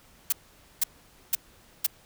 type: noise bursts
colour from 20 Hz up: blue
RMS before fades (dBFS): -23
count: 4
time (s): 0.3-1.866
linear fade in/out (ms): 5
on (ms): 24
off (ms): 490
effects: pink hiss -57 dBFS RMS until 2.05 s